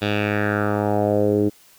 10% pulse tone with low-pass filter sweep, 103.83 Hz, G#2, in tune, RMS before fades -20 dBFS, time 0.01-1.5 s, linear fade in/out 20 ms, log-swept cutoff 3500 to 340 Hz, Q 3, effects white hiss -52 dBFS RMS until 1.78 s

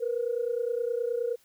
sine tone pair together, 466.3 / 495.9 Hz, A#4 / B4, +1 / +7 cents, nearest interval minor second, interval 106 cents, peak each -28 / -30 dBFS, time 0-1.36 s, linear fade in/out 20 ms, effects tanh soft clip ceiling -19 dBFS + white hiss -64 dBFS RMS until 1.44 s

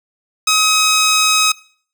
10% pulse tone, 1269 Hz, D#6, 34 cents sharp, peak -3 dBFS, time 0.47-1.52 s, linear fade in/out 5 ms, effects noise-tail reverb RT60 0.5 s tail -21 dB re dry

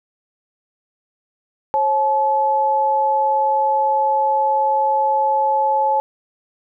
sine tone pair together, 542 / 860.4 Hz, C#5 / A5, -39 / -39 cents, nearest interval minor sixth, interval 800 cents, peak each -21 / -15 dBFS, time 1.74-6 s, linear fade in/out 0 ms, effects none

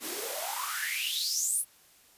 white noise with high-pass filter sweep, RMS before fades -32 dBFS, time 0-1.65 s, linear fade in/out 50 ms, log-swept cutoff 260 to 11000 Hz, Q 8.8, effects white hiss -60 dBFS RMS until 2.17 s + resampled to 32000 Hz

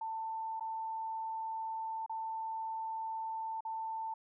sine tone with dropouts, 891 Hz, A5, 22 cents sharp, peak -36 dBFS, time 0.01-4.14 s, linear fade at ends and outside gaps 5 ms, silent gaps 0.597-0.607 / 2.063-2.095 / 3.607-3.65 s, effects none

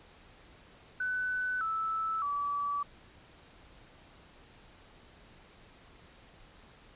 sine tone with pitch steps, 1500 / 1313.4 / 1150 Hz, F#6 / E6 / D6, +23 / -7 / -37 cents, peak -30 dBFS, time 1-2.83 s, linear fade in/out 5 ms, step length 610 ms, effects pink hiss -57 dBFS RMS until 6.95 s + resampled to 8000 Hz

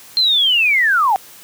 sine linear sweep, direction down, 4200 to 737 Hz, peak -11 dBFS, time 0.17-1.16 s, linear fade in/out 0 ms, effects white hiss -41 dBFS RMS until 1.43 s + high-pass 60 Hz 12 dB/octave

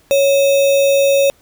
sine tone with sample-and-hold, 554.4 Hz, C#5, in tune, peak -9 dBFS, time 0.11-1.3 s, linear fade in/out 0 ms, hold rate 3150 Hz, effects pink hiss -53 dBFS RMS until 1.41 s

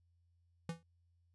square tone with exponential decay, 166.4 Hz, E3, 17 cents sharp, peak -36 dBFS, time 0.69-0.83 s, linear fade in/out 2 ms, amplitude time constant 30 ms, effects added 86 Hz sine -70 dBFS peak until 1.34 s + resampled to 24000 Hz

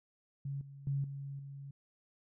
sine tone with level steps, 139.1 Hz, C#3, 6 cents sharp, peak -36 / -48 / -31 / -40 / -44 dBFS, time 0.45-1.71 s, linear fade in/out 5 ms, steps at 0.61 / 0.87 / 1.04 / 1.39 s, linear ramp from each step 2 ms, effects none

